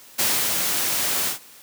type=noise with ADSR envelope; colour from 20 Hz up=white; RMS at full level=-20 dBFS; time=0.18-1.39 s; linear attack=19 ms; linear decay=290 ms; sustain=-3 dB; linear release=120 ms; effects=white hiss -47 dBFS RMS until 1.62 s + high-pass 100 Hz 12 dB/octave